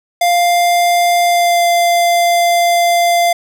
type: tone with pitch glide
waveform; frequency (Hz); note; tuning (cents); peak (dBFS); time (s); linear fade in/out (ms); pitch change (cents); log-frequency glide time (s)
square; 698.5 to 692.1; F5 to F5; 0 to -16; -10; 0.21-3.33; 5; -16; 1.22-1.65
effects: none